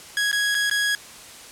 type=tone with dropouts; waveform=sawtooth; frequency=1661.2 Hz; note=G#6; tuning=in tune; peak=-16 dBFS; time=0.17-0.95 s; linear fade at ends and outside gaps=1 ms; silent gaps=0.315-0.328 / 0.546-0.55 / 0.698-0.712 s; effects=white hiss -42 dBFS RMS until 1.51 s + low-pass 10000 Hz 12 dB/octave